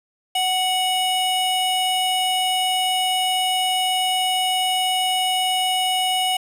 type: tone pair together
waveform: square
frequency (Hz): 743.1 / 2923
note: F#5 / F#7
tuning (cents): +7 / -22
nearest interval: 2 octaves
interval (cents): 2371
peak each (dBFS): -22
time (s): 0.35-6.37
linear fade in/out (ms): 5
effects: resampled to 32000 Hz + 7-bit